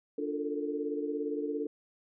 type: chord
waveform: sine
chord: Bb major seventh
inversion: first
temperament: equal with one note detuned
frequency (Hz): 293.7 / 349.2 / 440 / 457.4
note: D4 / F4 / A4 / Bb4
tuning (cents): 0 / 0 / 0 / -33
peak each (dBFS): -35 / -40 / -35 / -40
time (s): 0.18-1.67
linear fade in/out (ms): 5
effects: none